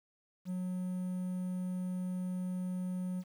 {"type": "tone with quantisation", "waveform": "triangle", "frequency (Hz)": 182.5, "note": "F#3", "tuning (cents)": -24, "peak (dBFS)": -32, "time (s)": [0.45, 3.24], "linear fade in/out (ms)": 50, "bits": 10, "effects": []}